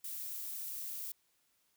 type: noise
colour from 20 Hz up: violet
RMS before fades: -42 dBFS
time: 0.04-1.12 s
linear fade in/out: 5 ms
effects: white hiss -75 dBFS RMS until 1.76 s